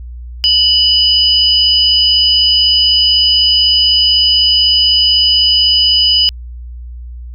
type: tone pair together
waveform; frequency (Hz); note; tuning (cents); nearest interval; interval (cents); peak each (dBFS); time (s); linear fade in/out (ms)
sine; 2960 / 4978; F#7 / D#8; 0 / 0; major sixth; 900; -10; 0.44-6.29; 0
effects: added 60 Hz sine -25 dBFS peak until 7.34 s